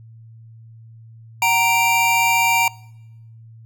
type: tone cluster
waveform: square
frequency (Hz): 754 / 931 / 2357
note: F#5 / A#5 / D7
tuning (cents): +32 / -2 / +6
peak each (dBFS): -25 / -18 / -19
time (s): 1.42-2.68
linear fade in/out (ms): 2
effects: noise-tail reverb RT60 0.9 s tail -24 dB re dry + added 113 Hz sine -40 dBFS peak until 3.65 s